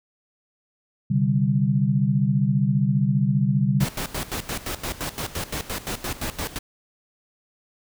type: chord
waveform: sine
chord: C suspended second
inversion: none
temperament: equal with one note detuned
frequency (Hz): 130.81 / 145.82 / 196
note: C3 / D3 / G3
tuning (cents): 0 / -12 / 0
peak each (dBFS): -22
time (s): 1.1-3.85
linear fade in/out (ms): 10
type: noise with tremolo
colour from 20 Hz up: pink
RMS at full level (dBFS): -28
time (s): 3.8-6.59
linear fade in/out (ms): 10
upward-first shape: square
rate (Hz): 5.8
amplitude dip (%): 80
effects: none